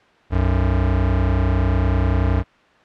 square tone pair together, 61.74 / 92.5 Hz, B1 / F#2, 0 / 0 cents, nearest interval perfect fifth, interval 700 cents, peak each -19 dBFS, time 0.3-2.44 s, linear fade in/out 50 ms, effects white hiss -52 dBFS RMS until 2.84 s + low-pass 2000 Hz 12 dB/octave

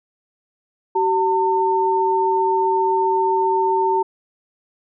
sine tone pair together, 381.2 / 903.8 Hz, G4 / A5, -48 / +46 cents, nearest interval octave + minor third, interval 1494 cents, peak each -19 / -17 dBFS, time 0.95-4.03 s, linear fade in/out 10 ms, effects none

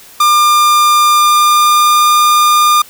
45% pulse tone with pitch glide, 1200 to 1207 Hz, D6 to D6, +37 to +47 cents, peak -6 dBFS, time 0.2-2.82 s, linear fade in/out 5 ms, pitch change +10 cents, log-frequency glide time 1.13-2.15 s, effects white hiss -38 dBFS RMS until 2.89 s

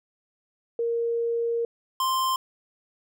sine / square tone pair in turn, 466.2 / 1046.6 Hz, A#4 / C6, 0 / 0 cents, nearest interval octave + major second, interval 1400 cents, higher second, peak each -23 dBFS, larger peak neither, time 0.79-1.65 / 2-2.36 s, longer first, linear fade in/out 2 ms, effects none

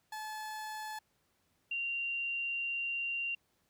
30% pulse / sine tone pair in turn, 862 / 2768 Hz, A5 / F7, -36 / -16 cents, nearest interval octave + minor sixth, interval 2020 cents, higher second, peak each -37 / -33 dBFS, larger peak second, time 0.12-0.99 / 1.71-3.35 s, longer second, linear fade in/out 5 ms, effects pink hiss -75 dBFS RMS until 3.69 s + high-pass 60 Hz 12 dB/octave

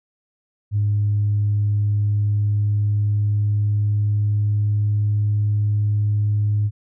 sine tone with pitch glide, 103.5 to 104.4 Hz, G#2 to G#2, -5 to +10 cents, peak -15 dBFS, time 0.71-6.71 s, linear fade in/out 50 ms, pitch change +15 cents, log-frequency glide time 1.7-5.21 s, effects tanh soft clip ceiling -12 dBFS

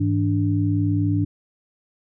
sine tone cluster, 102.1 / 162 / 291.6 Hz, G#2 / E3 / D4, -29 / -30 / -12 cents, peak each -20 / -26 / -22 dBFS, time 0-1.25 s, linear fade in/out 10 ms, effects none

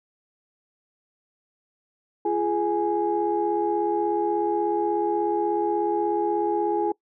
sine tone cluster, 342.5 / 419 / 832 Hz, F4 / G#4 / G#5, -34 / +15 / +3 cents, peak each -25 dBFS, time 2.25-6.92 s, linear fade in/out 5 ms, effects noise-tail reverb RT60 0.1 s tail -23 dB re dry + tanh soft clip ceiling -11 dBFS

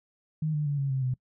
sine tone with pitch steps, 155.56 / 149.57 / 143.81 / 138.27 / 132.94 / 127.82 Hz, D#3 / D3 / D3 / C#3 / C3 / C3, 0 / +32 / -36 / -4 / +28 / -40 cents, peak -25 dBFS, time 0.42-1.14 s, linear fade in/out 5 ms, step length 120 ms, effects noise-tail reverb RT60 0.1 s tail -23 dB re dry

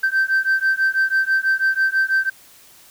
sine beating tone pair, 1554 / 1560.1 Hz, G6 / G6, -16 / -9 cents, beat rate 6.1 Hz, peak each -17 dBFS, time 0.03-2.3 s, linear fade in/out 10 ms, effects tanh soft clip ceiling -12 dBFS + white hiss -48 dBFS RMS until 2.9 s

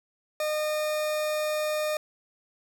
40% pulse tone, 610 Hz, D#5, 34 cents flat, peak -25 dBFS, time 0.4-1.97 s, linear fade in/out 2 ms, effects none

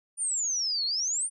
sine exponential two-way sweep, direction down then up, 9397 to 4186 to 9397 Hz, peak -26 dBFS, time 0.17-1.3 s, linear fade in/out 50 ms, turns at 0.85 s, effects none

